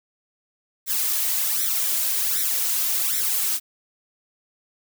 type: noise with flanger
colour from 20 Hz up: blue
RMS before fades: -23 dBFS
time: 0.86-3.6 s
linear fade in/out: 50 ms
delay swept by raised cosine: 0.52 to 3.22 ms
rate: 1.3 Hz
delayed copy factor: +0.85
effects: none